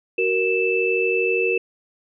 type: tone cluster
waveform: sine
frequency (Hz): 374.7 / 467.2 / 2639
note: F#4 / A#4 / E7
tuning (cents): +22 / +4 / +1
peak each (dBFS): -22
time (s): 0.18-1.58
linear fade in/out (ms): 5
effects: none